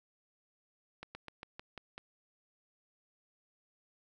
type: slowing click train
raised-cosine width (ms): 0.3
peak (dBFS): -28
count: 7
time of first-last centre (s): 1.03-1.98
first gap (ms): 120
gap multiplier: 1.11
effects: none